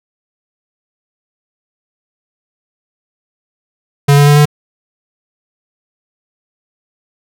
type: tone with pitch steps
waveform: square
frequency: 142.3 / 144.12 / 145.96 / 147.83 Hz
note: C#3 / D3 / D3 / D3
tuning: +46 / -32 / -10 / +12 cents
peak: -5 dBFS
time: 4.08-4.456 s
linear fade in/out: 10 ms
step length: 94 ms
effects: none